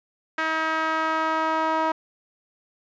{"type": "tone with band-pass filter sweep", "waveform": "sawtooth", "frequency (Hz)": 318.7, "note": "D#4", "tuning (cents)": 42, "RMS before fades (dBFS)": -24, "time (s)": [0.38, 1.92], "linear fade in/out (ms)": 5, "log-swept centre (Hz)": [1600, 980], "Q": 2.2, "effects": ["resampled to 16000 Hz"]}